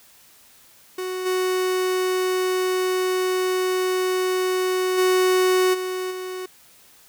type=tone with level steps; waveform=45% pulse; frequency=370 Hz; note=F#4; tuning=in tune; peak=-26 / -20 / -16 / -25 / -29 dBFS; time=0.98-6.46 s; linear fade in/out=5 ms; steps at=1.25 / 4.97 / 5.73 / 6.1 s; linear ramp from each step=20 ms; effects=white hiss -52 dBFS RMS until 7.08 s